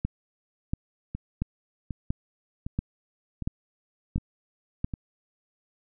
two click trains, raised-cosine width 5 ms, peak -14 / -20 dBFS, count 8 / 6, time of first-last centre 0.05-4.845 / 1.15-4.938 s, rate 1.46 / 1.32 Hz, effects none

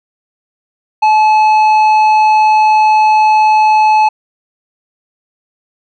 sine tone with tanh clipping, 861 Hz, A5, 38 cents flat, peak -7 dBFS, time 1.02-4.09 s, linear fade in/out 10 ms, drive 8 dB, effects none

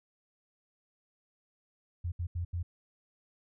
sine tone bursts at uneven times, 86.8 Hz, F2, 10 cents flat, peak -31 dBFS, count 4, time 2.04-2.12 / 2.19-2.27 / 2.35-2.45 / 2.53-2.63 s, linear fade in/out 10 ms, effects none

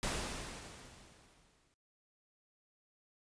pink noise with exponential decay, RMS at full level -35 dBFS, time 0.03-1.74 s, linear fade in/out 0 ms, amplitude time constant 370 ms, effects noise-tail reverb RT60 0.4 s tail -26 dB re dry + resampled to 22050 Hz

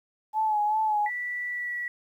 sine tone with vibrato, 854 Hz, G#5, 48 cents sharp, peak -22 dBFS, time 0.33-1.1 s, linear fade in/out 50 ms, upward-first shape sine, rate 2.6 Hz, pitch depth 44 cents each way
sine tone with pitch glide, 1962 to 1940.6 Hz, B6 to B6, -12 to -31 cents, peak -29 dBFS, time 1.06-1.88 s, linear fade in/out 2 ms, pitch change -19 cents, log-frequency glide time 1.49-1.75 s
effects 10-bit

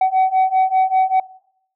sine beating tone pair, 752 / 757.1 Hz, F#5 / F#5, +28 / +40 cents, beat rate 5.1 Hz, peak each -14 dBFS, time 0.01-1.2 s, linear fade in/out 5 ms, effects noise-tail reverb RT60 0.7 s tail -22 dB re dry + tanh soft clip ceiling -10 dBFS

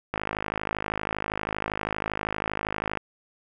click train, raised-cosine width 0.5 ms, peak -12 dBFS, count 150, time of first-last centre 0.14-2.973 s, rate 52.6 Hz, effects none

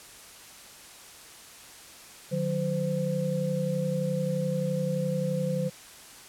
sine tone cluster, 150.9 / 182.5 / 514 Hz, D3 / F#3 / C5, +47 / -24 / -31 cents, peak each -30 dBFS, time 2.31-5.7 s, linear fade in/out 20 ms, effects white hiss -48 dBFS RMS until 6.28 s + low-pass 11000 Hz 12 dB/octave

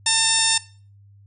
harmonic tone with a mistuned harmonic, 897 Hz, A5, 33 cents sharp, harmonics 1 / 2 / 3 / 4 / 5 / 6 / 7 / 8 / 9 / 10, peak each -28 / -28 / -28 / -23 / -31 / -23 / -32 / -25 / -31 / -22 dBFS, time 0.06-0.58 s, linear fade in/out 5 ms, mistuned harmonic 4, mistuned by +27 cents, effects noise-tail reverb RT60 0.4 s tail -19 dB re dry + added 100 Hz sine -47 dBFS peak until 1.26 s

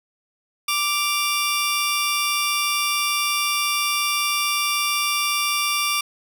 15% pulse tone pair together, 1174.7 / 2794 Hz, D6 / F7, 0 / 0 cents, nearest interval octave + minor third, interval 1500 cents, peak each -15 / -18 dBFS, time 0.68-6.01 s, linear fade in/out 5 ms, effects none

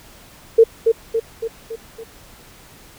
sine tone with echo, 453.6 Hz, A#4, 47 cents flat, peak -5 dBFS, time 0.58-0.64 s, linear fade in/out 10 ms, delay 280 ms, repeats 5, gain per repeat -5 dB, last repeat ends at 2.04 s, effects pink hiss -45 dBFS RMS until 2.98 s

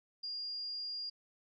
sine tone, 4821 Hz, D8, 45 cents sharp, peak -38 dBFS, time 0.23-1.1 s, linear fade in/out 10 ms, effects none

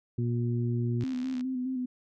harmonic tone, 119.3 Hz, A#2, 41 cents sharp, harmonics 1 / 2 / 3, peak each -27 / -33 / -37 dBFS, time 0.18-1.04 s, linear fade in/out 5 ms
click train, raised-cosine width 0.2 ms, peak -30 dBFS, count 30, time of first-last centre 1.01-1.409 s, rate 72.7 Hz
sine tone with vibrato, 255.8 Hz, C4, 39 cents flat, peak -29 dBFS, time 1.03-1.86 s, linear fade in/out 10 ms, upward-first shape square, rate 4.8 Hz, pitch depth 33 cents each way
effects none

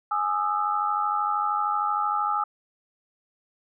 sine tone cluster, 835 / 1223 / 1316 Hz, G#5 / D#6 / E6, +9 / -30 / -3 cents, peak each -27 dBFS, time 0.11-2.44 s, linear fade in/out 5 ms, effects none

